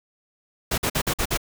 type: noise bursts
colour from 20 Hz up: pink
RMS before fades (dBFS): -23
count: 6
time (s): 0.71-1.375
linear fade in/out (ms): 10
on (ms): 70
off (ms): 49
effects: none